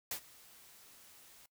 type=noise with ADSR envelope; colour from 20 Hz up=white; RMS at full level=-37 dBFS; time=0.11-1.46 s; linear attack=3 ms; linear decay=84 ms; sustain=-22 dB; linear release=3 ms; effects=noise-tail reverb RT60 0.1 s tail -20 dB re dry